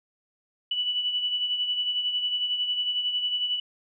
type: beating tone pair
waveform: sine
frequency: 2960 / 2971 Hz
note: F#7 / F#7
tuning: 0 / +6 cents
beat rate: 11 Hz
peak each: -25 / -34 dBFS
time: 0.71-3.6 s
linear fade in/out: 5 ms
effects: none